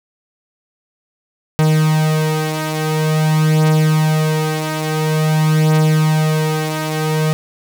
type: beating tone pair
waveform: 45% pulse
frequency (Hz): 155.56 / 156.04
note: D#3 / D#3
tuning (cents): 0 / +5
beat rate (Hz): 0.48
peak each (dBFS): -14 / -18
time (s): 1.59-7.33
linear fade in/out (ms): 0
effects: none